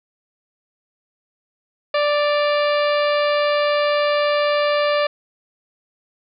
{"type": "harmonic tone with a mistuned harmonic", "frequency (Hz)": 587.3, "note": "D5", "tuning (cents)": 0, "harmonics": [1, 2, 3, 4, 5, 6, 7, 8], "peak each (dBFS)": [-17, -23, -27, -29, -31, -33, -34, -35], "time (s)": [1.94, 5.07], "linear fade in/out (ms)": 5, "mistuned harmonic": 5, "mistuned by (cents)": -62, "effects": []}